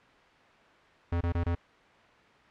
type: tone bursts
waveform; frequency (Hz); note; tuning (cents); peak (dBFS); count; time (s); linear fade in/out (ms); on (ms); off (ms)
square; 85.8; F2; -30; -27; 4; 1.12-1.551; 5; 89; 25
effects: white hiss -57 dBFS RMS until 2.5 s + low-pass 2000 Hz 12 dB/octave